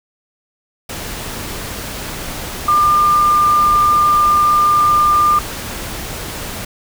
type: tone in noise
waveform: sine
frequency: 1199 Hz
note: D6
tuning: 36 cents sharp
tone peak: -9 dBFS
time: 2.68-5.39 s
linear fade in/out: 5 ms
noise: pink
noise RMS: -26 dBFS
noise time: 0.89-6.65 s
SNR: +14 dB
effects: none